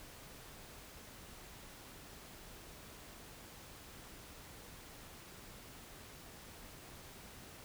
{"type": "silence", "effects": ["pink hiss -54 dBFS RMS until 7.64 s"]}